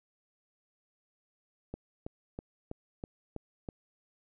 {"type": "click train", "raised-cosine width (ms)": 2, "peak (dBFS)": -25, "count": 7, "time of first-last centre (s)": [1.74, 3.688], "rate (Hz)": 3.08, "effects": []}